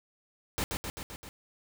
pink noise with echo, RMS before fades -31 dBFS, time 0.58-0.64 s, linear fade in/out 0 ms, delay 130 ms, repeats 5, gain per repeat -3 dB, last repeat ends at 1.29 s, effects none

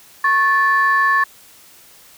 sine tone pair together, 1100 / 1746.1 Hz, C#6 / A6, -14 / -14 cents, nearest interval minor sixth, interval 800 cents, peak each -14 dBFS, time 0.24-1.24 s, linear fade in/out 5 ms, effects tanh soft clip ceiling -6 dBFS + white hiss -46 dBFS RMS until 2.17 s

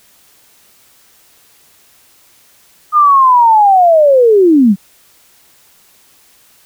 sine linear sweep, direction down, 1233 to 180.8 Hz, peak -4 dBFS, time 2.92-4.76 s, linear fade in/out 50 ms, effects white hiss -48 dBFS RMS until 6.65 s

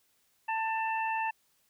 harmonic tone, 890 Hz, A5, 20 cents sharp, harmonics 1 / 2 / 3, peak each -30 / -37 / -37 dBFS, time 0.48-1.31 s, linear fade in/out 10 ms, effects white hiss -71 dBFS RMS until 1.69 s

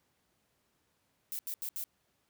violet noise bursts at uneven times, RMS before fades -38 dBFS, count 4, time 1.32-1.39 / 1.47-1.54 / 1.62-1.69 / 1.76-1.84 s, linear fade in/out 0 ms, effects pink hiss -75 dBFS RMS until 2.29 s + high-pass 80 Hz 12 dB/octave

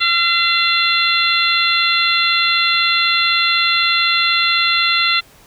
harmonic tone with a mistuned harmonic, 683 Hz, F5, 39 cents flat, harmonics 2 / 3 / 4 / 5 / 6, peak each -19 / -19 / -19 / -19 / -19 dBFS, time 0-5.21 s, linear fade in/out 20 ms, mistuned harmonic 5, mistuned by +28 cents, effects pink hiss -47 dBFS RMS until 5.46 s

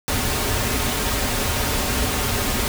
pink noise with comb filter, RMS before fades -22 dBFS, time 0.08-2.68 s, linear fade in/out 0 ms, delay 6 ms, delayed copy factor -0.55, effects none

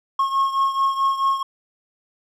triangle beating tone pair, 1085 / 1089.6 Hz, C#6 / C#6, -37 / -30 cents, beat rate 4.6 Hz, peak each -17 / -22 dBFS, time 0.19-1.43 s, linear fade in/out 5 ms, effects none

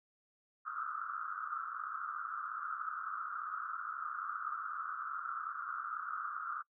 pink band-pass noise, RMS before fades -41 dBFS, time 0.65-6.63 s, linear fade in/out 20 ms, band 1200 to 1400 Hz, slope 96 dB/octave, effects noise-tail reverb RT60 0.1 s tail -25 dB re dry

